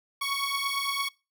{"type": "beating tone pair", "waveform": "15% pulse", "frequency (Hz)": [1108, 1116.8], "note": ["C#6", "C#6"], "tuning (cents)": [-1, 13], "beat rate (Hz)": 8.8, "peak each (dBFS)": [-24, -24], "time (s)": [0.21, 1.09], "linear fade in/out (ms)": 10, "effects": ["noise-tail reverb RT60 0.3 s tail -24 dB re dry"]}